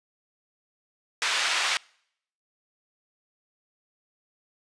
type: band-pass noise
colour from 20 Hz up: white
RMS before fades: -26 dBFS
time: 1.22-1.77 s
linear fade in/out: 0 ms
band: 1000 to 3700 Hz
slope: 12 dB/octave
effects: noise-tail reverb RT60 0.7 s tail -26 dB re dry + resampled to 22050 Hz